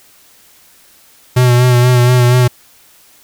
square tone with vibrato, 123.8 Hz, B2, 5 cents sharp, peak -7 dBFS, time 1.36-2.48 s, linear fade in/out 10 ms, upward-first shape sine, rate 4.2 Hz, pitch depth 32 cents each way, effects white hiss -46 dBFS RMS until 3.23 s

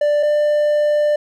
triangle tone pair in turn, 589 / 594.5 Hz, D5 / D5, +5 / +21 cents, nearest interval unison, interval 16 cents, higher second, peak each -11 / -11 dBFS, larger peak neither, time 0.01-0.23 / 0.23-1.16 s, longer second, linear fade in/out 5 ms, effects none

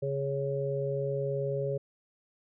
harmonic tone, 138.59 Hz, C#3, in tune, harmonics 1 / 3 / 4, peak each -33 / -33 / -33 dBFS, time 0.02-1.78 s, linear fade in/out 10 ms, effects none

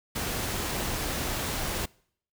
pink noise, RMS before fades -31 dBFS, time 0.15-1.86 s, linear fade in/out 10 ms, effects noise-tail reverb RT60 0.6 s tail -24 dB re dry

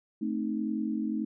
sine chord, A diminished, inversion none, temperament equal, 220 / 261.6 / 311.1 Hz, A3 / C4 / Eb4, 0 / 0 / 0 cents, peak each -31 / -35 / -33 dBFS, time 0.21-1.25 s, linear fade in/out 10 ms, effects none

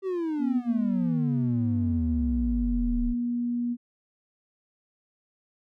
triangle exponential sweep, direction down, 392 to 33.39 Hz, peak -24 dBFS, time 0.02-3.15 s, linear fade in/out 50 ms
sine tone with pitch glide, 241.7 to 240.3 Hz, B3 to B3, -37 to -47 cents, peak -25 dBFS, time 0.38-3.77 s, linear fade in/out 50 ms, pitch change -10 cents, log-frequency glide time 1.35-1.66 s
effects none

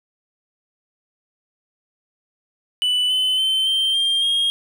triangle tone with pitch steps, 2980 / 3032 / 3085 / 3139 / 3194 / 3250 Hz, F#7 / F#7 / G7 / G7 / G7 / G#7, +12 / +42 / -28 / +2 / +32 / -38 cents, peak -15 dBFS, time 2.82-4.5 s, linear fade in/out 0 ms, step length 280 ms, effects none

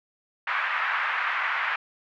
pink band-pass noise, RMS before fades -27 dBFS, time 0.47-1.76 s, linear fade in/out 5 ms, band 1100 to 2200 Hz, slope 24 dB/octave, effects none

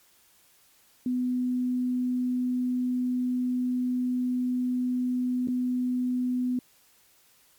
sine tone with dropouts, 250 Hz, B3, 21 cents sharp, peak -24 dBFS, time 1.06-6.59 s, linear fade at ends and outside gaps 2 ms, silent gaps 5.474-5.484 s, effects white hiss -61 dBFS RMS until 7.58 s + MP3 96 kbps

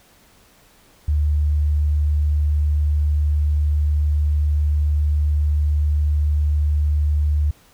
sine tone, 74.4 Hz, D2, 23 cents sharp, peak -15 dBFS, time 1.08-7.51 s, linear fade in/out 5 ms, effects pink hiss -53 dBFS RMS until 7.73 s

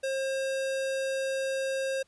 square tone, 535 Hz, C5, 38 cents sharp, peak -29 dBFS, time 0.03-2.03 s, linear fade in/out 10 ms, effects pink hiss -68 dBFS RMS until 2.07 s + resampled to 24000 Hz

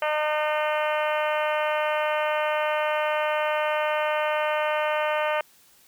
harmonic tone, 303.9 Hz, D#4, 41 cents flat, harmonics 2 / 3 / 4 / 5 / 6 / 7 / 8 / 9 / 10, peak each -25 / -29 / -31 / -33 / -35 / -36 / -37 / -38 / -39 dBFS, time 0.02-5.41 s, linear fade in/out 2 ms, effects white hiss -57 dBFS RMS until 5.87 s

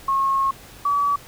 sine tone pair in turn, 1086 / 1143.2 Hz, C#6 / D6, -36 / -47 cents, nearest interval minor second, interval 89 cents, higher second, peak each -17 / -17 dBFS, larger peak neither, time 0.08-0.51 / 0.85-1.16 s, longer first, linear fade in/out 5 ms, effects pink hiss -44 dBFS RMS until 1.27 s

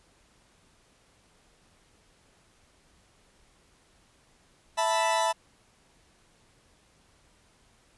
40% pulse chord, E suspended fourth, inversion none, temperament equal, 659.3 / 880 / 987.8 Hz, E5 / A5 / B5, 0 / 0 / 0 cents, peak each -28 / -27 / -27 dBFS, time 4.77-5.33 s, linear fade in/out 20 ms, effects pink hiss -63 dBFS RMS until 7.97 s + resampled to 24000 Hz

